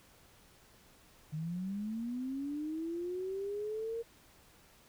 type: linear sweep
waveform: sine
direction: up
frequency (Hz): 150 to 466.2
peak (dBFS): -35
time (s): 1.32-4.03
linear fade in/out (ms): 20
effects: pink hiss -62 dBFS RMS until 4.88 s